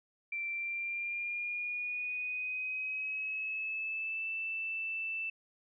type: tone with pitch glide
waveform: sine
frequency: 2349 to 2652 Hz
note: D7 to E7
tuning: 0 to +10 cents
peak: -34 dBFS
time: 0.32-5.3 s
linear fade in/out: 5 ms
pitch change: +210 cents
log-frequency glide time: 0.5-4.29 s
effects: none